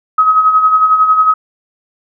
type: tone with tremolo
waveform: sine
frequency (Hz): 1271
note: D#6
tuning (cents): +36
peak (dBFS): -4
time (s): 0.18-1.34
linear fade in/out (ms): 5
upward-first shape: sine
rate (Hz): 11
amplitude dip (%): 55
effects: none